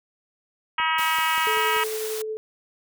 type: harmonic tone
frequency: 320 Hz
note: D#4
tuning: 49 cents sharp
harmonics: 3 / 4 / 5 / 6 / 7 / 8 / 9 / 10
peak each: -25 / -26 / -31 / -29 / -30 / -32 / -30 / -37 dBFS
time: 0.78-1.84 s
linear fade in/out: 5 ms
type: click train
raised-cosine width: 1 ms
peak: -27 dBFS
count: 6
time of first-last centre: 0.8-1.765 s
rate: 5.18 Hz
type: high-pass noise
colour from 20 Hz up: white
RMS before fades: -34 dBFS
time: 0.98-2.22 s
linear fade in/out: 5 ms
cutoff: 650 Hz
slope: 48 dB/octave
type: tone with tremolo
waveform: sine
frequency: 435.2 Hz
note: A4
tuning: 19 cents flat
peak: -26 dBFS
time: 1.47-2.37 s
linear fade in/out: 0 ms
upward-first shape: sine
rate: 11 Hz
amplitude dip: 25%
effects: none